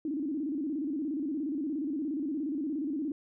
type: tone with vibrato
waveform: sine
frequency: 293.7 Hz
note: D4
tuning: in tune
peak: -30 dBFS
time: 0.05-3.12 s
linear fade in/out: 2 ms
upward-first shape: square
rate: 17 Hz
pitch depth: 130 cents each way
effects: none